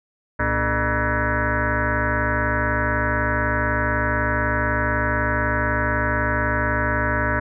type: tone with frequency modulation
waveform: sine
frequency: 784 Hz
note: G5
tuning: in tune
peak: -18 dBFS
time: 0.39-7.4 s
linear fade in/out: 10 ms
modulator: 180 Hz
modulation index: 5.6
effects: none